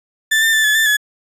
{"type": "tone with pitch steps", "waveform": "35% pulse", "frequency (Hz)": [1764, 1795, 1762, 1719, 1774, 1702], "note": ["A6", "A6", "A6", "A6", "A6", "G#6"], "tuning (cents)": [4, 34, 2, -41, 14, 42], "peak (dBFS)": -10, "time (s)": [0.31, 0.97], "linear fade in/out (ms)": 10, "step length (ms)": 110, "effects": ["resampled to 32000 Hz"]}